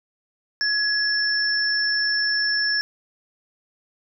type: tone pair together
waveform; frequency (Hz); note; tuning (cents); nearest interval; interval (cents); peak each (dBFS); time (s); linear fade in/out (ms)
sine; 1682 / 5377; G#6 / E8; +22 / +33; octave + minor sixth; 2011; -22 / -22; 0.61-2.81; 0
effects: none